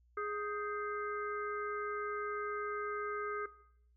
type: harmonic tone with a mistuned harmonic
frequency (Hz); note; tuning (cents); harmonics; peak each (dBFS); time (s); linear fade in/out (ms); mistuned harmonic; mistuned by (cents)
416.1; G#4; +3; 1 / 3 / 4 / 5; -39 / -38 / -45 / -50; 0.17-3.46; 5; 4; -97
effects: noise-tail reverb RT60 0.7 s tail -18 dB re dry + added 60 Hz sine -65 dBFS peak until 3.96 s